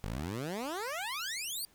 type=exponential sweep; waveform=15% pulse; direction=up; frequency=46.17 to 4800 Hz; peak=-29 dBFS; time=0.04-1.65 s; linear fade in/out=0 ms; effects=pink hiss -65 dBFS RMS until 1.74 s